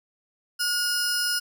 sawtooth tone pair together, 1439 / 5117 Hz, F#6 / D#8, -49 / +48 cents, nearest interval octave + minor seventh, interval 2197 cents, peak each -23 dBFS, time 0.59-1.4 s, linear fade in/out 20 ms, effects none

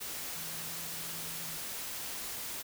sine tone in noise, 164.81 Hz, E3, in tune, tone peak -51 dBFS, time 0.35-1.58 s, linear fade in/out 20 ms, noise white, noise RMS -40 dBFS, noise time 0-2.63 s, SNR -14 dB, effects none

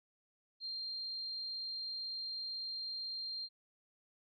sine tone, 4186 Hz, C8, in tune, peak -39 dBFS, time 0.6-3.49 s, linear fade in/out 50 ms, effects none

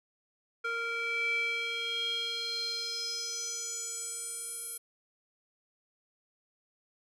square tone with band-pass filter sweep, 463.8 Hz, A#4, 9 cents flat, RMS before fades -35 dBFS, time 0.64-4.78 s, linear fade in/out 10 ms, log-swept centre 1700 to 11000 Hz, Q 5.6, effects none

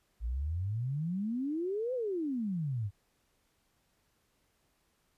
sine exponential two-way sweep, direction up then down, 53.5 to 523.3 to 94.7 Hz, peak -31 dBFS, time 0.2-2.91 s, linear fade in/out 50 ms, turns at 1.94 s, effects pink hiss -74 dBFS RMS until 5.17 s + resampled to 32000 Hz

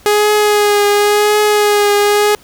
sawtooth tone with vibrato, 415.3 Hz, G#4, in tune, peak -5 dBFS, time 0.06-2.35 s, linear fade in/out 0 ms, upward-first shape triangle, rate 0.93 Hz, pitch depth 27 cents each way, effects pink hiss -44 dBFS RMS until 2.43 s

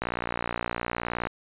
click train, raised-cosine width 0.5 ms, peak -13 dBFS, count 75, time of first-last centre 0.02-1.27 s, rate 59.2 Hz, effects resampled to 8000 Hz

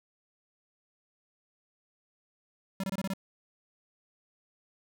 square tone bursts, 192.4 Hz, G3, 32 cents flat, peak -31 dBFS, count 6, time 2.8-3.136 s, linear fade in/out 2 ms, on 36 ms, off 24 ms, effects none

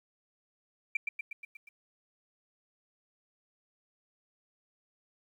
sine tone with echo, 2349 Hz, D7, in tune, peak -25 dBFS, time 0.95-0.97 s, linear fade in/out 5 ms, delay 120 ms, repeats 6, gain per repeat -4 dB, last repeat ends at 1.69 s, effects tanh soft clip ceiling -21 dBFS + 11-bit

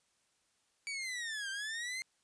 sawtooth linear two-way sweep, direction down then up, 2300 to 1558 to 2112 Hz, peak -34 dBFS, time 0.87-2.02 s, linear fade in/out 0 ms, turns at 1.5 s, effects white hiss -75 dBFS RMS until 2.23 s + resampled to 22050 Hz

